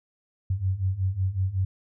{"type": "beating tone pair", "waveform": "sine", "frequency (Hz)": [91.6, 97], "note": ["F#2", "G2"], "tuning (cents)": [-17, -18], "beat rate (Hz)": 5.4, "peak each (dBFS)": [-28, -25], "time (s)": [0.5, 1.65], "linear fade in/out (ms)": 5, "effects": []}